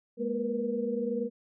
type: tone cluster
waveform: sine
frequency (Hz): 209.5 / 238.1 / 472.9 / 493.8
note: G#3 / A#3 / A#4 / B4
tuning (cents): +15 / +37 / +25 / 0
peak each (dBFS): -35 / -34 / -31 / -39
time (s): 0.17-1.3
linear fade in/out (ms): 50
effects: none